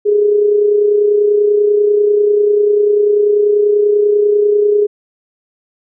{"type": "tone with amplitude modulation", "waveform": "sine", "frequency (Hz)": 414.6, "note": "G#4", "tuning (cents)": -3, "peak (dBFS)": -6, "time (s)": [0.05, 4.87], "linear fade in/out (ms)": 20, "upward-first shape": "sine", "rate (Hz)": 30.2, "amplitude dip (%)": 45, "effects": []}